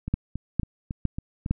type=two click trains; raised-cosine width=5 ms; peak=-10 / -18 dBFS; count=4 / 6; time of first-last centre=0.14-1.51 / 0.08-1.461 s; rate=2.19 / 3.62 Hz; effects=none